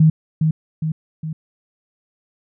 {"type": "tone with echo", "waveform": "sine", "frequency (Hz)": 157.6, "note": "D#3", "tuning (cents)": 23, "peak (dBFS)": -8, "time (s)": [0, 0.1], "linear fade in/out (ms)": 5, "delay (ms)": 410, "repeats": 3, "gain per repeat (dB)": -5, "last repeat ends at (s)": 1.33, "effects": []}